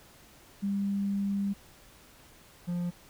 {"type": "tone pair in turn", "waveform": ["sine", "triangle"], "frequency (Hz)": [199.3, 175.24], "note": ["G3", "F3"], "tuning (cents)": [29, 6], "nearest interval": "major second", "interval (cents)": 223, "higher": "first", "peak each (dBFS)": -27, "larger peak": "neither", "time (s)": [[0.62, 1.54], [2.67, 2.91]], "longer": "first", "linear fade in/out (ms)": 20, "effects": ["pink hiss -56 dBFS RMS until 3.09 s"]}